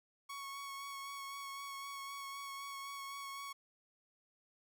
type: tone with vibrato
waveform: sawtooth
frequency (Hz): 1108.7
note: C#6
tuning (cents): 0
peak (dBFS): -40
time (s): 0.29-3.53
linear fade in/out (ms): 10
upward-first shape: sine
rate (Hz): 3.9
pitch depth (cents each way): 17
effects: none